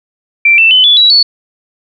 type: tone with pitch steps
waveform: sine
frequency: 2349 / 2667 / 3029 / 3439 / 3905 / 4434 Hz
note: D7 / E7 / F#7 / A7 / B7 / C#8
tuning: 0 / +20 / +40 / -40 / -20 / 0 cents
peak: -3 dBFS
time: 0.45-1.23 s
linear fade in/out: 5 ms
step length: 130 ms
effects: none